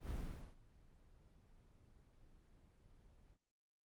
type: noise with ADSR envelope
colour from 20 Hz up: brown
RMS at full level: -42 dBFS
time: 0-3.38 s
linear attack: 94 ms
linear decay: 460 ms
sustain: -24 dB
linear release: 65 ms
effects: noise-tail reverb RT60 0.7 s tail -24 dB re dry + Opus 24 kbps